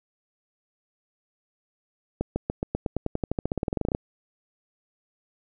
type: accelerating click train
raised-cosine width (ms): 2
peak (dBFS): -12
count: 24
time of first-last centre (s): 2.21-3.949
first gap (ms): 150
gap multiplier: 0.93
effects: none